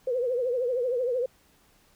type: tone with vibrato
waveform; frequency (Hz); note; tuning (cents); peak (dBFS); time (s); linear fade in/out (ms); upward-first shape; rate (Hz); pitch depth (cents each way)
sine; 496.1; B4; +8; -24; 0.07-1.26; 5; triangle; 13; 120
effects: pink hiss -62 dBFS RMS until 1.95 s